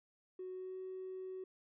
triangle tone with pitch glide, 370 to 374.5 Hz, F#4 to F#4, 0 to +21 cents, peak -39 dBFS, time 0.39-1.44 s, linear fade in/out 5 ms, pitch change +21 cents, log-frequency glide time 0.51-0.78 s, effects tanh soft clip ceiling -40 dBFS + resampled to 8000 Hz

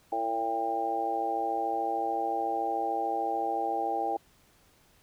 harmonic tone with a mistuned harmonic, 113.6 Hz, A#2, 44 cents flat, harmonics 3 / 4 / 5 / 6 / 7, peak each -37 / -37 / -39 / -36 / -29 dBFS, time 0.12-4.17 s, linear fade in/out 5 ms, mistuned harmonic 3, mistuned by -29 cents, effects pink hiss -63 dBFS RMS until 5.02 s

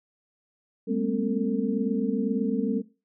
sine tone cluster, 200.2 / 218.2 / 240.3 / 268.1 / 451.1 Hz, G3 / A3 / B3 / C4 / A4, +37 / -14 / -47 / +42 / +43 cents, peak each -30 dBFS, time 0.87-2.82 s, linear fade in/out 20 ms, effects noise-tail reverb RT60 0.3 s tail -18 dB re dry

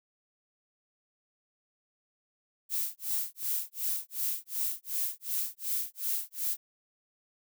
violet noise with tremolo, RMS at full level -30 dBFS, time 2.69-6.57 s, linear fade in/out 50 ms, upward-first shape sine, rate 2.7 Hz, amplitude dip 100%, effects none

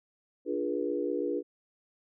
sine chord, D diminished seventh, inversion none, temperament equal with one note detuned, 293.7 / 349.2 / 415.3 / 484.3 Hz, D4 / F4 / Ab4 / Cb5, 0 / 0 / 0 / -34 cents, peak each -34 dBFS, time 0.45-1.43 s, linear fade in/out 50 ms, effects none

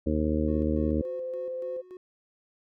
harmonic tone, 76.9 Hz, D#2, 20 cents flat, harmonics 1 / 2 / 3 / 4 / 5 / 6 / 7, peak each -29 / -36 / -29 / -29 / -37 / -34 / -34 dBFS, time 0.06-1.02 s, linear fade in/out 10 ms
triangle tone with tremolo, 366 Hz, F#4, 19 cents flat, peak -38 dBFS, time 0.48-1.97 s, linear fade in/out 2 ms, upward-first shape square, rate 3.5 Hz, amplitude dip 70%
sine tone with vibrato, 515 Hz, C5, 28 cents flat, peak -31 dBFS, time 1.01-1.82 s, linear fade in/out 20 ms, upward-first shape sine, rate 16 Hz, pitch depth 8 cents each way
effects none

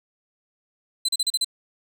30% pulse tone bursts, 4048 Hz, B7, 42 cents sharp, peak -17 dBFS, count 6, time 1.05-1.446 s, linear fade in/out 5 ms, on 36 ms, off 36 ms, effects none

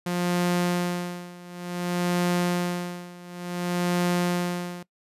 sawtooth tone with tremolo, 176.6 Hz, F3, 20 cents sharp, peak -17 dBFS, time 0.06-4.83 s, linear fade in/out 5 ms, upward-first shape sine, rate 0.56 Hz, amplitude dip 90%, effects noise-tail reverb RT60 0.1 s tail -21 dB re dry + resampled to 32000 Hz

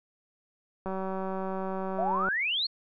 click train, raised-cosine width 1 ms, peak -21 dBFS, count 272, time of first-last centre 0.86-2.286 s, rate 190 Hz
sine exponential sweep, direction up, 622.3 to 4435 Hz, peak -26 dBFS, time 1.98-2.67 s, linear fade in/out 10 ms
effects none

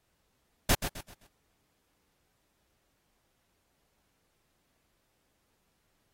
pink noise with echo, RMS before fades -24 dBFS, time 0.69-0.75 s, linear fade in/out 5 ms, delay 130 ms, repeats 4, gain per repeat -9 dB, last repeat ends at 1.27 s, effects pink hiss -75 dBFS RMS until 6.13 s + AAC 48 kbps

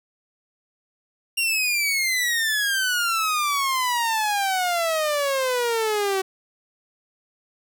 sawtooth exponential sweep, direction down, 2794 to 377 Hz, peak -17 dBFS, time 1.37-6.22 s, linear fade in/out 10 ms, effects none

